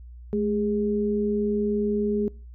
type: tone pair together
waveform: sine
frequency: 213.5 / 410.6 Hz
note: G#3 / G#4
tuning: +48 / -20 cents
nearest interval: major seventh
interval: 1132 cents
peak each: -24 / -25 dBFS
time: 0.33-2.28 s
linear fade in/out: 0 ms
effects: noise-tail reverb RT60 0.4 s tail -25 dB re dry + added 60 Hz sine -40 dBFS peak until 2.54 s